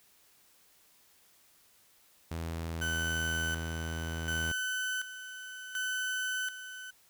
sawtooth tone with pitch glide, 82.5 to 81.69 Hz, E2 to E2, +2 to -15 cents, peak -31 dBFS, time 2.31-4.52 s, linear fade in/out 5 ms, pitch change -17 cents, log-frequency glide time 2.46-3.49 s
35% pulse tone with tremolo, 1511 Hz, F#6, 36 cents sharp, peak -30 dBFS, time 2.81-6.91 s, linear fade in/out 10 ms, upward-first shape square, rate 0.68 Hz, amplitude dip 70%
effects white hiss -64 dBFS RMS until 7.09 s

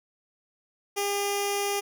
10% pulse tone with notch filter, 403.5 Hz, G#4, 50 cents flat, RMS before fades -28 dBFS, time 0.96-1.81 s, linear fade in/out 20 ms, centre 1500 Hz, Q 0.91, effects none

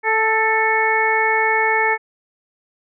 harmonic tone with a mistuned harmonic, 440 Hz, A4, in tune, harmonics 1 / 2 / 3 / 4 / 5, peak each -22 / -19 / -27 / -20 / -20 dBFS, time 0.03-1.98 s, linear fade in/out 50 ms, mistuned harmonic 4, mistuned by +16 cents, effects none

